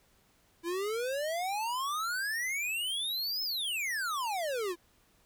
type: exponential two-way sweep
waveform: square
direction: up then down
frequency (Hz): 329.6 to 5274 to 329.6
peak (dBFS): -32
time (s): 0.63-4.76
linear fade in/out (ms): 50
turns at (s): 3.43
effects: pink hiss -67 dBFS RMS until 5.25 s